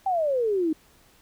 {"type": "exponential sweep", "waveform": "sine", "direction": "down", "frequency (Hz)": [792, 304], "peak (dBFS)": -21, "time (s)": [0.06, 0.73], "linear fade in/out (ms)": 5, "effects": ["pink hiss -58 dBFS RMS until 1.21 s"]}